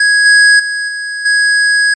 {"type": "tone with level steps", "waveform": "square", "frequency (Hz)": 1661.2, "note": "G#6", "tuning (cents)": 0, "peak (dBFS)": [-7, -4, -15, -18, -8], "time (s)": [0, 1.94], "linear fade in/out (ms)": 5, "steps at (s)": [0.25, 0.59, 0.88, 1.25], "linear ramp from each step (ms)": 10, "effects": ["MP3 48 kbps"]}